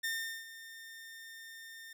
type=tone with ADSR envelope; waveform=sawtooth; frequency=1814 Hz; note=A#6; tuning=48 cents flat; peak=-29 dBFS; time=0.03-1.93 s; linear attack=14 ms; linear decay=400 ms; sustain=-15 dB; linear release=4 ms; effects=none